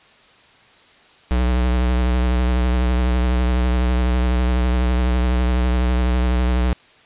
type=tone with vibrato; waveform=square; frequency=61.74 Hz; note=B1; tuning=in tune; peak=-16 dBFS; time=1.31-6.73 s; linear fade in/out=0 ms; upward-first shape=triangle; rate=12 Hz; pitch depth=53 cents each way; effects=white hiss -50 dBFS RMS until 7.05 s + resampled to 8000 Hz